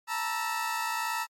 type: tone cluster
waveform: 30% pulse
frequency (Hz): 892 / 953 / 1318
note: A5 / A#5 / E6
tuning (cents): +23 / +38 / -1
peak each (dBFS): -31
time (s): 0.07-1.27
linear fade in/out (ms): 50
effects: MP3 64 kbps